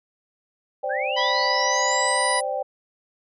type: chord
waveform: sine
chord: C suspended second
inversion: none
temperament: just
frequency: 523.3 / 588.7 / 784.9 Hz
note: C5 / D5 / G5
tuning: 0 / +4 / +2 cents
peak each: -28 dBFS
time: 0.83-2.63 s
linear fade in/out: 10 ms
type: linear sweep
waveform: sine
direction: up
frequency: 1485 to 9956 Hz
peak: -27 dBFS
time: 0.89-2.42 s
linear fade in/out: 20 ms
type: harmonic tone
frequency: 984 Hz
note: B5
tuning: 7 cents flat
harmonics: 1 / 2 / 3 / 4 / 5 / 6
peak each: -24 / -25 / -37 / -33 / -31 / -44 dBFS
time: 1.16-2.41 s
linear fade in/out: 20 ms
effects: none